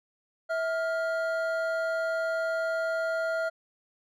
triangle tone pair together, 652 / 1404 Hz, E5 / F6, -19 / +9 cents, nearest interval octave + minor second, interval 1328 cents, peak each -26 / -30 dBFS, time 0.49-3.5 s, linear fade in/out 20 ms, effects none

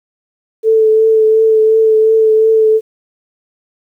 sine tone with vibrato, 440 Hz, A4, in tune, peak -6 dBFS, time 0.63-2.81 s, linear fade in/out 50 ms, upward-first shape triangle, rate 2.8 Hz, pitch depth 21 cents each way, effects 8-bit

